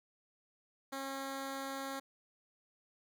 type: tone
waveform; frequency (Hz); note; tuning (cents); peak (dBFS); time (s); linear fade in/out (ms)
10% pulse; 271.3; C#4; -37; -31; 0.92-2; 10
effects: none